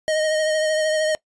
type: tone with vibrato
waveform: square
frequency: 622.3 Hz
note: D#5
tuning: in tune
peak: -19 dBFS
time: 0.08-1.15 s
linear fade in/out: 0 ms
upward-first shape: triangle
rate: 13 Hz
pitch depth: 28 cents each way
effects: noise-tail reverb RT60 0.1 s tail -21 dB re dry + resampled to 22050 Hz